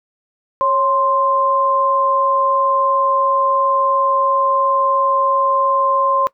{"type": "tone pair together", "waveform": "sine", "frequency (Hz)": [550.2, 1046.5], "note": ["C#5", "C6"], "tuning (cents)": [-13, 0], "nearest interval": "major seventh", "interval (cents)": 1113, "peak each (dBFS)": [-18, -14], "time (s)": [0.61, 6.27], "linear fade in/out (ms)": 0, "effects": ["noise-tail reverb RT60 0.1 s tail -20 dB re dry"]}